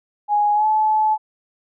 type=tone with pitch glide; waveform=sine; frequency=830.6 to 862.9 Hz; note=G#5 to A5; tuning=0 to -34 cents; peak=-14 dBFS; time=0.28-1.18 s; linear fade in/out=50 ms; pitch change=+66 cents; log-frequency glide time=0.54-0.66 s; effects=none